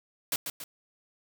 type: noise with echo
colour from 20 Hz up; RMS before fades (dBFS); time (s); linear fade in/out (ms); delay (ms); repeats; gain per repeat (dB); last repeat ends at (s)
white; -29; 0.32-0.36; 2; 140; 2; -6; 0.64
effects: none